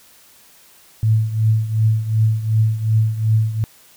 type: tone with tremolo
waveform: sine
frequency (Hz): 110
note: A2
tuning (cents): 0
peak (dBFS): -10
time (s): 1.03-3.64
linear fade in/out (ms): 0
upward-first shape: triangle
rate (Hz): 2.7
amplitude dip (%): 80
effects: white hiss -49 dBFS RMS until 3.96 s